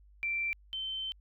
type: tone pair in turn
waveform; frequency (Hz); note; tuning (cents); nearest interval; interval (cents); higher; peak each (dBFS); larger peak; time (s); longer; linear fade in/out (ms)
sine; 2349 / 3090; D7 / G7; 0 / -26; perfect fourth; 474; second; -30 / -34; first; 0.23-0.53 / 0.73-1.12; second; 0
effects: added 50 Hz sine -56 dBFS peak until 1.2 s